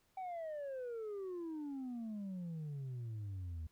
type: exponential sweep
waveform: sine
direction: down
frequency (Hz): 770 to 77.78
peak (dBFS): -38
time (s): 0.17-3.67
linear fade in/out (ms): 5
effects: tanh soft clip ceiling -40 dBFS + pink hiss -75 dBFS RMS until 3.71 s